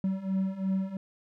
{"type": "beating tone pair", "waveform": "triangle", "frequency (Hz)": [189.4, 192.3], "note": ["F#3", "G3"], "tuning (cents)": [41, -33], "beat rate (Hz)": 2.9, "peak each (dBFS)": [-30, -27], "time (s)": [0.04, 0.97], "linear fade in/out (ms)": 2, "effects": []}